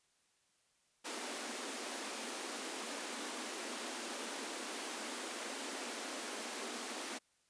pink high-pass noise, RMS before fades -43 dBFS, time 1.04-7.19 s, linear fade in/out 20 ms, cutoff 220 Hz, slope 96 dB/octave, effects white hiss -75 dBFS RMS until 7.49 s + resampled to 22050 Hz

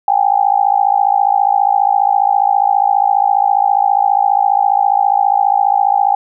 sine tone with amplitude modulation, 803 Hz, G5, 41 cents sharp, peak -5 dBFS, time 0.08-6.15 s, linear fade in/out 2 ms, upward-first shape sine, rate 54.8 Hz, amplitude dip 100%, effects none

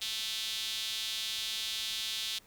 sawtooth tone with high-pass filter, 220 Hz, A3, in tune, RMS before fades -36 dBFS, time 0.01-2.39 s, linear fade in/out 10 ms, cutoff 3500 Hz, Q 3.3, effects pink hiss -61 dBFS RMS until 2.46 s

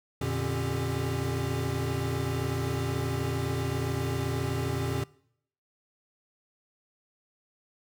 square tone cluster, 87 / 118.6 / 146.2 / 274 / 396.5 Hz, F2 / A#2 / D3 / C#4 / G4, -6 / +30 / -7 / -20 / +20 cents, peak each -36 / -33 / -35 / -38 / -37 dBFS, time 0.21-5.04 s, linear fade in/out 5 ms, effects noise-tail reverb RT60 0.7 s tail -23 dB re dry

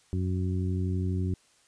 harmonic tone, 92.1 Hz, F#2, 7 cents flat, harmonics 1 / 2 / 3 / 4, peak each -27 / -33 / -37 / -39 dBFS, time 0.13-1.34 s, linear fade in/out 0 ms, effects white hiss -63 dBFS RMS until 1.67 s + resampled to 22050 Hz

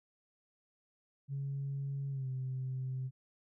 sine tone with pitch glide, 138.59 to 130.06 Hz, C#3 to C3, 0 to -10 cents, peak -34 dBFS, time 1.28-3.11 s, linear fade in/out 50 ms, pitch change -110 cents, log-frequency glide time 2.1-2.28 s, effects tanh soft clip ceiling -31 dBFS

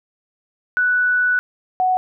sine tone pair in turn, 1482 / 741 Hz, F#6 / F#5, +2 / +2 cents, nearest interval octave, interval 1200 cents, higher first, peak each -14 dBFS, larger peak neither, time 0.77-1.39 / 1.8-1.97 s, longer first, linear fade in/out 0 ms, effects none

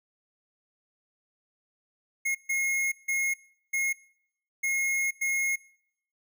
square tone bursts at uneven times, 2157 Hz, C#7, 48 cents flat, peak -26 dBFS, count 6, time 2.25-2.35 / 2.49-2.92 / 3.08-3.34 / 3.73-3.93 / 4.63-5.11 / 5.21-5.56 s, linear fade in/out 10 ms, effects noise-tail reverb RT60 0.7 s tail -24 dB re dry

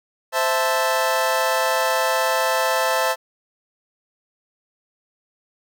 25% pulse chord, A minor, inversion first, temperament equal with one note detuned, 520.8 / 659.3 / 880 Hz, C5 / E5 / A5, -8 / 0 / 0 cents, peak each -19 dBFS, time 0.32-3.16 s, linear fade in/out 50 ms, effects none

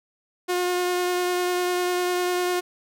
sawtooth tone with vibrato, 358.5 Hz, F4, 45 cents sharp, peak -18 dBFS, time 0.48-2.61 s, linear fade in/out 20 ms, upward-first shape triangle, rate 10 Hz, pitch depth 13 cents each way, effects none

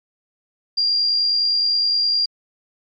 sine tone with amplitude modulation, 4781 Hz, D8, 30 cents sharp, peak -14 dBFS, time 0.77-2.26 s, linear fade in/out 10 ms, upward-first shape sine, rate 89.7 Hz, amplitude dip 30%, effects MP3 48 kbps

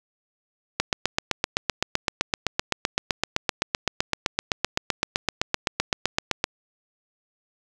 click train, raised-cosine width 0.2 ms, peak -3 dBFS, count 45, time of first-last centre 0.8-6.441 s, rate 7.8 Hz, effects none

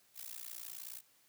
blue noise with amplitude modulation, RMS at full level -43 dBFS, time 0.14-1.02 s, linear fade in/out 50 ms, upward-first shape sine, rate 59.3 Hz, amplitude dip 95%, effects white hiss -69 dBFS RMS until 1.28 s + high-pass 80 Hz 12 dB/octave

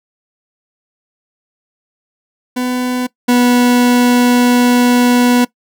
40% pulse tone pair in turn, 250 / 245.1 Hz, B3 / B3, +21 / -13 cents, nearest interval unison, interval 34 cents, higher first, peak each -14 / -7 dBFS, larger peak second, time 2.56-3.07 / 3.28-5.45 s, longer second, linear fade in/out 10 ms, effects noise-tail reverb RT60 0.1 s tail -20 dB re dry

